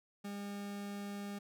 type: tone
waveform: 40% pulse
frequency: 202.1 Hz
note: G#3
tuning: 47 cents flat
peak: -40 dBFS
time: 0.24-1.39 s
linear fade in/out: 10 ms
effects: none

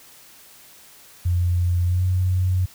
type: tone with pitch glide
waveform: sine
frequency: 88.1 to 91.84 Hz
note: F2 to F#2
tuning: +16 to -12 cents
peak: -17 dBFS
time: 1.25-2.66 s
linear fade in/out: 10 ms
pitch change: +72 cents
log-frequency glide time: 1.85-2.04 s
effects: white hiss -48 dBFS RMS until 2.74 s

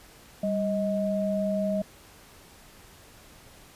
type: tone pair together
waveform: sine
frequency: 196.64 / 629 Hz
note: G3 / D#5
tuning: +6 / +19 cents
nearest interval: octave + minor sixth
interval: 2013 cents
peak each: -27 dBFS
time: 0.43-1.82 s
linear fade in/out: 5 ms
effects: pink hiss -52 dBFS RMS until 3.75 s + resampled to 32000 Hz

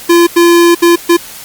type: tone bursts at uneven times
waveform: square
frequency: 342.7 Hz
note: F4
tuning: 33 cents flat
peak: -4 dBFS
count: 4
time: 0.09-0.27 / 0.36-0.75 / 0.82-0.96 / 1.09-1.17 s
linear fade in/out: 10 ms
effects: white hiss -29 dBFS RMS until 1.44 s + Opus 48 kbps

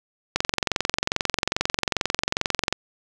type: click train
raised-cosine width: 0.2 ms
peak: -3 dBFS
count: 54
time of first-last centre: 0.36-2.726 s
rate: 22.4 Hz
effects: none

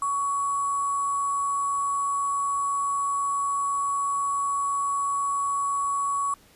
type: tone with sample-and-hold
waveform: sine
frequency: 1123 Hz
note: C#6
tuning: 22 cents sharp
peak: -23 dBFS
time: 0.02-6.34 s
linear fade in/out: 2 ms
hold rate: 8820 Hz
effects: pink hiss -56 dBFS RMS until 6.55 s + resampled to 32000 Hz

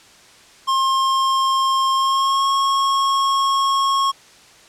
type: tone with pitch glide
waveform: square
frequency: 1067 to 1091.9 Hz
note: C6 to C#6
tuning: +34 to -26 cents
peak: -16 dBFS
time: 0.67-4.12 s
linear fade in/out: 20 ms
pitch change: +40 cents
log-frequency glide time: 1.94-2.48 s
effects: white hiss -47 dBFS RMS until 4.68 s + low-pass 7000 Hz 12 dB/octave

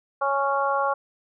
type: harmonic tone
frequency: 277.2 Hz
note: C#4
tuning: in tune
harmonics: 2 / 3 / 4 / 5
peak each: -26 / -26 / -25 / -29 dBFS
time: 0.21-0.94 s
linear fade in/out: 10 ms
effects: none

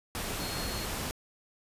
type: tone in noise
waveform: sine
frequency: 4278 Hz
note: C8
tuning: 38 cents sharp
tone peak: -41 dBFS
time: 0.4-0.85 s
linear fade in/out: 0 ms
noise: pink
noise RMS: -35 dBFS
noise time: 0.15-1.11 s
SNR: -9 dB
effects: resampled to 32000 Hz

